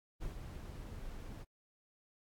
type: noise with ADSR envelope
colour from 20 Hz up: brown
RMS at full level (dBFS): -41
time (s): 0.2-1.45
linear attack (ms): 29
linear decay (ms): 110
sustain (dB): -5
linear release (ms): 31
effects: AAC 64 kbps